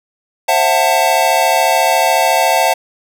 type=chord; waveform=square; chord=F# half-diminished seventh; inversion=second; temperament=just; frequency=532.8 / 666 / 740 / 888 Hz; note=C5 / E5 / F#5 / A5; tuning=+31 / +18 / 0 / +16 cents; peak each=-20 / -16 / -16 / -16 dBFS; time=0.48-2.74 s; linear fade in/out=10 ms; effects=none